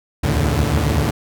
sawtooth tone cluster, 68.4 / 76.2 / 81.7 / 111.1 / 145.4 Hz, C#2 / D#2 / E2 / A2 / D3, -23 / -36 / -15 / +17 / -17 cents, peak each -18 dBFS, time 0.23-1.11 s, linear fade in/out 10 ms, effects none

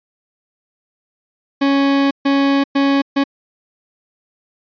40% pulse tone bursts at uneven times, 277.2 Hz, C#4, in tune, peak -11 dBFS, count 4, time 1.61-2.11 / 2.25-2.64 / 2.75-3.02 / 3.16-3.24 s, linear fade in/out 10 ms, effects resampled to 11025 Hz

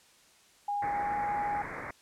sine tone with pitch glide, 817 to 823.2 Hz, G#5 to G#5, -29 to -16 cents, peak -29 dBFS, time 0.68-1.62 s, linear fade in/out 5 ms, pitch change +13 cents, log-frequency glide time 1-1.14 s
white low-pass noise, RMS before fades -40 dBFS, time 0.82-1.91 s, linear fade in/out 5 ms, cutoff 2200 Hz, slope 96 dB/octave
effects white hiss -61 dBFS RMS until 2.01 s + low-pass 9000 Hz 12 dB/octave

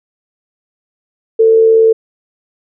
sine tone with amplitude modulation, 447.4 Hz, A4, 29 cents sharp, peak -3 dBFS, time 1.39-1.93 s, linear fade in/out 10 ms, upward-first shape sine, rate 77.4 Hz, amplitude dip 35%, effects none

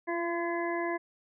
harmonic tone with a mistuned harmonic, 340 Hz, F4, 46 cents flat, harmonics 1 / 2 / 3 / 5 / 6, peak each -32 / -35 / -37 / -39 / -40 dBFS, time 0.07-0.98 s, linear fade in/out 20 ms, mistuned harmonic 1, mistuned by +17 cents, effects none

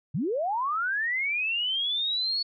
sine linear sweep, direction up, 116.54 to 4435 Hz, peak -25 dBFS, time 0.14-2.43 s, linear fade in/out 10 ms, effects none

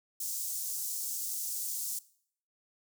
pink high-pass noise, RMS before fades -36 dBFS, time 0.2-1.99 s, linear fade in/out 5 ms, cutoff 6400 Hz, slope 24 dB/octave, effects noise-tail reverb RT60 0.6 s tail -20 dB re dry

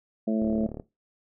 harmonic tone, 109.9 Hz, A2, 2 cents flat, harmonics 2 / 3 / 4 / 5 / 6, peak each -24 / -32 / -35 / -34 / -33 dBFS, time 0.27-0.67 s, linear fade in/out 10 ms
click train, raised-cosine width 2 ms, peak -23 dBFS, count 15, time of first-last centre 0.42-0.798 s, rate 37 Hz
effects noise-tail reverb RT60 0.2 s tail -17 dB re dry

